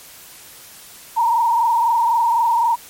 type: tone with frequency modulation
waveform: sine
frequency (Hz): 932.3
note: A#5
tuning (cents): 0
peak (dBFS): -13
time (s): 1.16-2.76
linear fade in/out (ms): 20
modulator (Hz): 23.9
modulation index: 1.5
effects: white hiss -41 dBFS RMS until 2.89 s + MP3 64 kbps